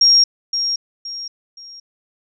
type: tone with echo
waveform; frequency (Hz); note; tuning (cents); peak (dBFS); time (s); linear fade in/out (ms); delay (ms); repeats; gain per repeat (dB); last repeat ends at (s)
sine; 5580; F8; -2; -8; 0.01-0.24; 5; 520; 3; -9; 1.8
effects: none